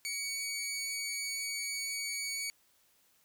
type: tone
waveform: 15% pulse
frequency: 2251 Hz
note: C#7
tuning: 26 cents sharp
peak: -28 dBFS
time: 0.05-2.5 s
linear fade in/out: 0 ms
effects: white hiss -69 dBFS RMS until 3.24 s